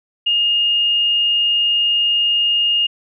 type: tone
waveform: sine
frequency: 2840 Hz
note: F7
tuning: 28 cents sharp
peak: -13 dBFS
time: 0.26-2.87 s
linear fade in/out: 10 ms
effects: none